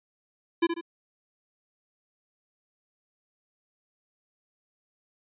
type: tone with echo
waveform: square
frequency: 337.3 Hz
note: E4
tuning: 40 cents sharp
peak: -20 dBFS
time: 0.62-0.67 s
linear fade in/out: 10 ms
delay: 71 ms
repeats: 2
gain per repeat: -7 dB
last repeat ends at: 0.812 s
effects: resampled to 8000 Hz